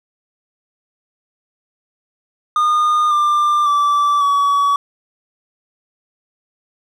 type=tone with pitch steps; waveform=triangle; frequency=1220 / 1190.8 / 1162.2 / 1134.4 Hz; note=D#6 / D6 / D6 / C#6; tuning=-34 / +24 / -18 / +40 cents; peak=-10 dBFS; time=2.56-4.76 s; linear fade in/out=2 ms; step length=550 ms; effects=none